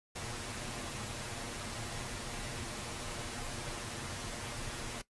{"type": "noise with comb filter", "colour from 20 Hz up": "pink", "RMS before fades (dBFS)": -41, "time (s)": [0.15, 5.02], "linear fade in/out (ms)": 10, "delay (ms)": 8.5, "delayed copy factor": 0.6, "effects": ["noise-tail reverb RT60 0.1 s tail -17 dB re dry", "resampled to 24000 Hz"]}